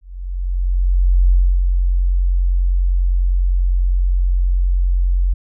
sine tone with ADSR envelope, 44.92 Hz, F1, 50 cents sharp, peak -8 dBFS, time 0.01-5.34 s, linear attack 1300 ms, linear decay 290 ms, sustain -4 dB, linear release 12 ms, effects none

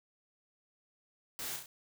white noise with echo, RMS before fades -41 dBFS, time 1.39-1.56 s, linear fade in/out 0 ms, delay 33 ms, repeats 3, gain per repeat -4 dB, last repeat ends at 1.659 s, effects none

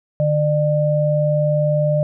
sine tone pair together, 150 / 600 Hz, D3 / D5, +37 / +37 cents, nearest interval 2 octaves, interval 2400 cents, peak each -17 dBFS, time 0.2-2.03 s, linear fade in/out 0 ms, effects none

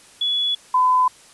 sine tone pair in turn, 3400 / 1010.8 Hz, G#7 / B5, +40 / +40 cents, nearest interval octave + major sixth, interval 2100 cents, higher first, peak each -18 / -13 dBFS, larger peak second, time 0.21-0.55 / 0.74-1.08 s, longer neither, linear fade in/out 5 ms, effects white hiss -48 dBFS RMS until 1.33 s + resampled to 24000 Hz

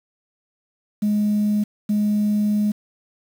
sine tone pair in turn, 209.1 / 209.1 Hz, G#3 / G#3, +12 / +12 cents, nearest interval unison, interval 0 cents, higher neither, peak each -15 dBFS, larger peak neither, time 1.02-1.64 / 1.89-2.72 s, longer second, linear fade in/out 10 ms, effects tanh soft clip ceiling -14 dBFS + 7-bit

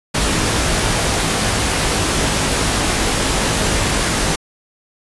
pink noise with comb filter, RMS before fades -17 dBFS, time 0.14-4.36 s, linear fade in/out 10 ms, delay 19 ms, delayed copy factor +0.5, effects resampled to 24000 Hz

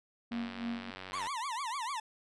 triangle tone with tremolo, 234.5 Hz, A#3, 11 cents sharp, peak -31 dBFS, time 0.31-0.91 s, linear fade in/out 10 ms, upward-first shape sine, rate 3.3 Hz, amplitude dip 80%
click train, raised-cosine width 0.3 ms, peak -27 dBFS, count 90, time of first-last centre 0.32-1.27 s, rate 93.7 Hz
40% pulse tone with vibrato, 1007 Hz, B5, 33 cents sharp, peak -34 dBFS, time 1.13-2 s, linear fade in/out 5 ms, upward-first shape triangle, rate 6.7 Hz, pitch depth 280 cents each way
effects resampled to 24000 Hz

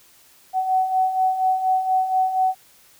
sine beating tone pair, 748 / 752.2 Hz, F#5 / F#5, +19 / +28 cents, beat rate 4.2 Hz, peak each -25 / -18 dBFS, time 0.53-2.55 s, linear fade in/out 50 ms, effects white hiss -53 dBFS RMS until 2.99 s

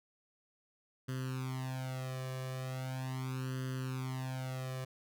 sawtooth tone with flanger, 130 Hz, C3, 11 cents flat, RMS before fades -39 dBFS, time 1.08-4.85 s, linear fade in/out 10 ms, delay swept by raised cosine 0.64 to 1.74 ms, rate 0.39 Hz, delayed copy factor +1, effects none

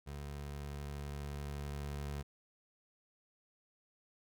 25% pulse tone with level ramp, 71.7 Hz, D2, 41 cents flat, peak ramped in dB -39 to -35 dBFS, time 0.06-2.23 s, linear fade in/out 20 ms, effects none

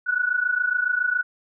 sine tone pair together, 1456.8 / 1484 Hz, F#6 / F#6, -27 / +5 cents, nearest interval unison, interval 32 cents, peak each -24 / -22 dBFS, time 0.06-1.23 s, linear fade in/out 20 ms, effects none

